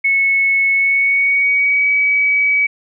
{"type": "tone with pitch glide", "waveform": "sine", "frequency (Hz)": [2200, 2276], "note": ["C#7", "C#7"], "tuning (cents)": [-14, 45], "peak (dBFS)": -11, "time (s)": [0.04, 2.67], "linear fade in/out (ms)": 10, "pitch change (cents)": 59, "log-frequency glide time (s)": [0.73, 1.9], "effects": []}